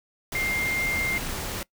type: tone in noise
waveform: sine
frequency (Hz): 2108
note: C7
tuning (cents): +12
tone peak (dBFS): -25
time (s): 0.35-1.18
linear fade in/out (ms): 2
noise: pink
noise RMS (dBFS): -32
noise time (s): 0.32-1.63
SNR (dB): +4
effects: noise-tail reverb RT60 0.1 s tail -22 dB re dry